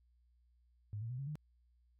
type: tone with pitch steps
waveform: sine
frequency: 104.2 / 114.29 / 125.36 / 137.49 / 150.81 Hz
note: G#2 / A#2 / B2 / C#3 / D3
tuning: +6 / -34 / +26 / -14 / +46 cents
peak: -39 dBFS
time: 0.93-1.355 s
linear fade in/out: 0 ms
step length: 85 ms
effects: added 60 Hz sine -68 dBFS peak until 1.99 s